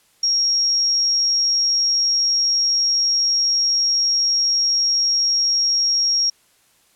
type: tone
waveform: sine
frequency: 5588 Hz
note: F8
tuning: in tune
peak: -15 dBFS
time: 0.23-6.3 s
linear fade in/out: 5 ms
effects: white hiss -58 dBFS RMS until 6.95 s + low-pass 12000 Hz 12 dB/octave